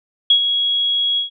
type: tone with ADSR envelope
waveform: sine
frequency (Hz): 3322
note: G#7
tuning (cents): 0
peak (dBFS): -7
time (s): 0.3-1.3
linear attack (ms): 5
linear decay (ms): 87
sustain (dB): -8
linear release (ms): 120
effects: none